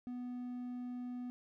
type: tone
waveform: triangle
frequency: 246.9 Hz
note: B3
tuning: in tune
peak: -38 dBFS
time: 0.07-1.3 s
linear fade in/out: 0 ms
effects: none